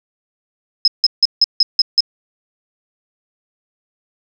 sine tone bursts, 5130 Hz, E8, 48 cents flat, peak -7 dBFS, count 7, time 0.85-2.006 s, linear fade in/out 2 ms, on 28 ms, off 160 ms, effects none

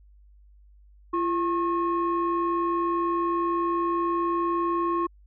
sine tone pair together, 341.1 / 1083 Hz, F4 / C#6, -41 / -41 cents, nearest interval octave + minor sixth, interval 2000 cents, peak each -24 dBFS, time 1.13-5.07 s, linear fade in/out 10 ms, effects tanh soft clip ceiling -18 dBFS + added 50 Hz sine -51 dBFS peak until 5.26 s

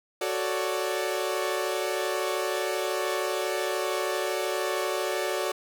sawtooth chord, D major seventh, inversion first, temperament equal, 370 / 440 / 554.4 / 587.3 Hz, F#4 / A4 / C#5 / D5, 0 / 0 / 0 / 0 cents, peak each -27 / -29 / -30 / -28 dBFS, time 0.21-5.52 s, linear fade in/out 5 ms, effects none

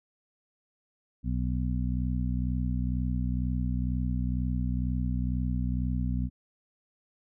harmonic tone, 62.1 Hz, B1, 10 cents sharp, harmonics 1 / 2 / 3 / 4, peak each -29 / -32 / -34 / -35 dBFS, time 1.23-6.3 s, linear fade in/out 50 ms, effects none

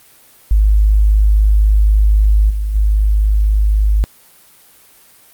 sine tone with level steps, 51.91 Hz, G#1, in tune, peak -7 / -15 / -9 dBFS, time 0.51-4.04 s, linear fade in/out 0 ms, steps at 2.49 / 2.74 s, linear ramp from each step 20 ms, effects white hiss -46 dBFS RMS until 5.33 s + Opus 32 kbps

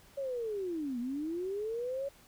sine linear two-way sweep, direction down then up, 564 to 233.1 to 564 Hz, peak -33 dBFS, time 0.17-2.09 s, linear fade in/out 10 ms, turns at 0.99 s, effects pink hiss -60 dBFS RMS until 2.27 s

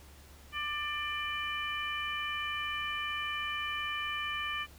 harmonic tone with a mistuned harmonic, 593 Hz, D5, 17 cents sharp, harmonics 2 / 3 / 4 / 5, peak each -38 / -39 / -38 / -39 dBFS, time 0.52-4.67 s, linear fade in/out 50 ms, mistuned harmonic 5, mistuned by +16 cents, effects added 71 Hz sine -54 dBFS peak until 4.78 s + pink hiss -57 dBFS RMS until 4.78 s

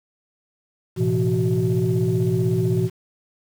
sine tone cluster, 110.9 / 126.8 / 168.7 / 373.1 Hz, A2 / B2 / E3 / F#4, +14 / +46 / +40 / +14 cents, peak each -22 dBFS, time 0.96-2.9 s, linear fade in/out 50 ms, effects tanh soft clip ceiling -11 dBFS + 7-bit

